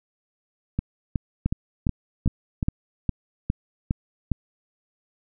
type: two click trains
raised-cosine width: 5 ms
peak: -11 / -9 dBFS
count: 6 / 8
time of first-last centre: 0.79-2.628 / 1.46-4.317 s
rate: 2.72 / 2.45 Hz
effects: none